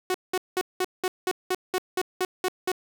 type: tone bursts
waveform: sawtooth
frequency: 368.9 Hz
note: F#4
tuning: 5 cents flat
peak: -19 dBFS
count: 12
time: 0.1-2.718 s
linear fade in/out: 2 ms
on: 44 ms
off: 190 ms
effects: 8-bit